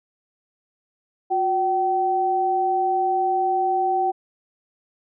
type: tone pair together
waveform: sine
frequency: 361.9 / 766 Hz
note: F#4 / G5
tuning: -38 / -40 cents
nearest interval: octave + minor second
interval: 1298 cents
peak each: -25 / -19 dBFS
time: 1.3-4.12 s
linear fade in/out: 20 ms
effects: none